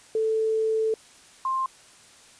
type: tone pair in turn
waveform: sine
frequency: 441 / 1053.7 Hz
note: A4 / C6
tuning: +4 / +12 cents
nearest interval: octave + minor third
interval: 1508 cents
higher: second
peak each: -21 / -23 dBFS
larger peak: first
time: 0.15-0.94 / 1.45-1.66 s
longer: first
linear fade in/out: 2 ms
effects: white hiss -52 dBFS RMS until 2.39 s + resampled to 22050 Hz